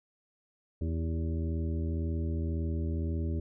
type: harmonic tone with a mistuned harmonic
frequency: 81.9 Hz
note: E2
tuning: 11 cents flat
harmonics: 1 / 2 / 3 / 4 / 5 / 7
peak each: -30 / -39 / -39 / -41 / -44 / -50 dBFS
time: 0.81-3.4 s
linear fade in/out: 5 ms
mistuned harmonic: 5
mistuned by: -29 cents
effects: none